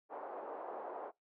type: band-pass noise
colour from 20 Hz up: white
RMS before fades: -45 dBFS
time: 0.09-1.12 s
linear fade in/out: 50 ms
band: 390 to 900 Hz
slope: 24 dB/octave
effects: noise-tail reverb RT60 0.2 s tail -26 dB re dry